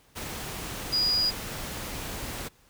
sine tone in noise, 4894 Hz, D#8, 29 cents flat, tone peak -22 dBFS, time 0.92-1.31 s, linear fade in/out 20 ms, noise pink, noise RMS -36 dBFS, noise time 0.15-2.49 s, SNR +11 dB, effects pink hiss -61 dBFS RMS until 2.69 s

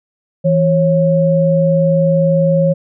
sine tone pair together, 164.81 / 547 Hz, E3 / C#5, 0 / -23 cents, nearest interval octave + major sixth, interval 2077 cents, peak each -12 dBFS, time 0.44-2.74 s, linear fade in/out 20 ms, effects none

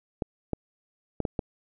clicks, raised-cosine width 2 ms, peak -14 dBFS, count 5, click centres 0.222 / 0.533 / 1.203 / 1.252 / 1.392 s, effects none

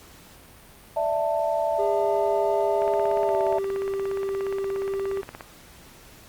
sine chord, D suspended second, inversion none, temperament equal with one note detuned, 587.3 / 659.3 / 887.7 Hz, D5 / E5 / A5, 0 / 0 / +15 cents, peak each -27 / -24 / -28 dBFS, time 0.96-3.59 s, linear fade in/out 10 ms
triangle tone with pitch glide, 404.6 to 391.3 Hz, G#4 to G4, -45 to -3 cents, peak -23 dBFS, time 1.78-5.22 s, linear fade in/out 20 ms, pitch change -58 cents, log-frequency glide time 3.23-3.37 s
click train, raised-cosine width 0.5 ms, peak -21 dBFS, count 45, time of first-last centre 2.82-5.408 s, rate 17 Hz
effects pink hiss -49 dBFS RMS until 6.28 s + Opus 48 kbps

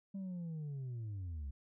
sine linear sweep, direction down, 198.5 to 65.2 Hz, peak -37 dBFS, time 0.14-1.51 s, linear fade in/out 10 ms, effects tanh soft clip ceiling -39 dBFS

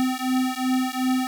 square beating tone pair, 255.7 / 258.4 Hz, C4 / C4, -40 / -21 cents, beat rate 2.7 Hz, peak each -25 dBFS, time 0-1.27 s, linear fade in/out 0 ms, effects none

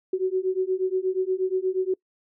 sine beating tone pair, 370 / 378.4 Hz, F#4 / F#4, 0 / +39 cents, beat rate 8.4 Hz, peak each -25 / -25 dBFS, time 0.13-1.94 s, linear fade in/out 5 ms, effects noise-tail reverb RT60 0.1 s tail -25 dB re dry

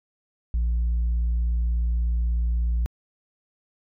sine tone, 58.27 Hz, A#1, in tune, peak -18 dBFS, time 0.54-2.86 s, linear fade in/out 0 ms, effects tanh soft clip ceiling -19 dBFS

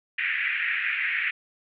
pink band-pass noise, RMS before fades -27 dBFS, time 0.18-1.31 s, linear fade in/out 5 ms, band 1700 to 2500 Hz, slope 48 dB/octave, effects none

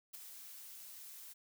blue noise with ADSR envelope, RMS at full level -44 dBFS, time 0.13-1.34 s, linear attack 20 ms, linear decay 4 ms, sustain -8 dB, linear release 21 ms, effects none

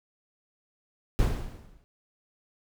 brown noise with exponential decay, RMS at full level -21 dBFS, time 1.19-1.84 s, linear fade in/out 0 ms, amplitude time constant 140 ms, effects none

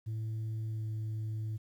sine tone with pitch glide, 110.4 to 109.13 Hz, A2 to A2, +6 to -14 cents, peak -31 dBFS, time 0.06-1.58 s, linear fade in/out 20 ms, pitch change -20 cents, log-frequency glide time 0.68-0.87 s, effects tanh soft clip ceiling -33 dBFS + 11-bit

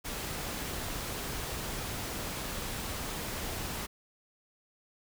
pink noise, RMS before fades -37 dBFS, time 0.04-3.87 s, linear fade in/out 20 ms, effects none

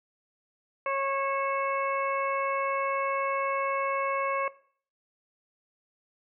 harmonic tone with a mistuned harmonic, 548 Hz, C#5, 20 cents flat, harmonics 1 / 2 / 3 / 4 / 5, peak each -30 / -30 / -40 / -36 / -42 dBFS, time 0.86-4.48 s, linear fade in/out 2 ms, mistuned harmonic 5, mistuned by -61 cents, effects noise-tail reverb RT60 0.5 s tail -18 dB re dry

